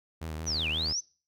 sawtooth tone with vibrato, 79.2 Hz, D#2, 31 cents sharp, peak -31 dBFS, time 0.21-0.93 s, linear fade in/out 10 ms, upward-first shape sine, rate 5.5 Hz, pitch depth 42 cents each way
sine linear two-way sweep, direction down then up, 6190 to 2349 to 6190 Hz, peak -28 dBFS, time 0.46-1.01 s, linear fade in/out 20 ms, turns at 0.68 s
effects noise-tail reverb RT60 0.4 s tail -24 dB re dry

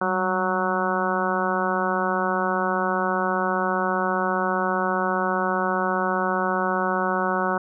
harmonic tone with a mistuned harmonic, 185 Hz, F#3, in tune, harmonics 1 / 2 / 3 / 4 / 5 / 6 / 7 / 8, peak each -29 / -29 / -29 / -29 / -29 / -29 / -29 / -29 dBFS, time 0.01-7.58 s, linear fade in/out 5 ms, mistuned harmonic 1, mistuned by +57 cents, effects none

